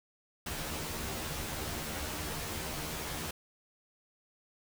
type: noise with comb filter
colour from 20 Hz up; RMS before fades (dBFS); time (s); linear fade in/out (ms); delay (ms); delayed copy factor
pink; -38; 0.46-3.31; 5; 13; +0.95
effects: none